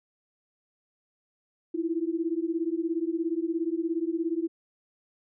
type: beating tone pair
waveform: sine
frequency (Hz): 322.9 / 339.9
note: E4 / F4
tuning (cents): -36 / -47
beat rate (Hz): 17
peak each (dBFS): -29 / -29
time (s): 1.74-4.48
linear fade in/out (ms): 10
effects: none